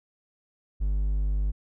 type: tone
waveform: triangle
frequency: 50.1 Hz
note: G1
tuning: 38 cents sharp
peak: -21 dBFS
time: 0.8-1.52 s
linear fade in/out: 20 ms
effects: none